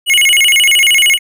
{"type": "tone with vibrato", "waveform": "square", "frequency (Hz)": 2517, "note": "D#7", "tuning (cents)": 19, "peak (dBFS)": -7, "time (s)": [0.06, 1.19], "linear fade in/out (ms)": 50, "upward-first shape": "square", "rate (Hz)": 13, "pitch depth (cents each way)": 260, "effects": []}